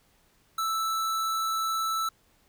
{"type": "tone", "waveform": "square", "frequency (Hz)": 1318.5, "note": "E6", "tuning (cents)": 0, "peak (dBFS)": -27, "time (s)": [0.58, 2.09], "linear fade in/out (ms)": 5, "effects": ["pink hiss -65 dBFS RMS until 2.48 s"]}